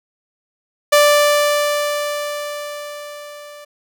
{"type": "tone with level ramp", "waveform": "sawtooth", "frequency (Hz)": 587.3, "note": "D5", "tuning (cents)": 0, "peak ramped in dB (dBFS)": [-4, -32], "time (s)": [0.92, 3.65], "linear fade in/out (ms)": 10, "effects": []}